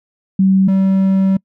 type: tone pair in turn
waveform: sine / triangle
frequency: 191.3 / 192.08 Hz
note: G3 / G3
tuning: -42 / -35 cents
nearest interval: unison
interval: 7 cents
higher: second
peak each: -8 dBFS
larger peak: neither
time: 0.39-0.68 / 0.68-1.37 s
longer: second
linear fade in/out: 5 ms
effects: noise-tail reverb RT60 0.1 s tail -26 dB re dry